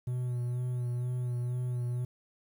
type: tone with vibrato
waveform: triangle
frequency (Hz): 123.4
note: B2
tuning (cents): -1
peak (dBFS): -28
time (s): 0.07-2.05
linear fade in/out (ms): 5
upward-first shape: sine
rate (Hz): 2.1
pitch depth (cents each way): 24
effects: 10-bit